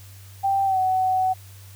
sine tone with pitch glide, 784 to 749.5 Hz, G5 to F#5, 0 to +22 cents, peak -18 dBFS, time 0.43-1.34 s, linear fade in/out 20 ms, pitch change -78 cents, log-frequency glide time 0.65-0.78 s, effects added 97 Hz sine -42 dBFS peak until 1.75 s + white hiss -50 dBFS RMS until 1.75 s

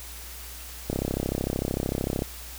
click train, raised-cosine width 2 ms, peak -13 dBFS, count 45, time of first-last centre 0.9-2.221 s, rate 33.3 Hz, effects added 60 Hz sine -42 dBFS peak until 2.58 s + white hiss -42 dBFS RMS until 2.58 s

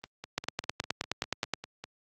two click trains, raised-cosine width 0.2 ms, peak -11 / -22 dBFS, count 12 / 10, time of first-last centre 0.38-1.537 / 0.04-1.84 s, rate 9.51 / 5 Hz, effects high-pass 80 Hz 12 dB/octave + Opus 32 kbps

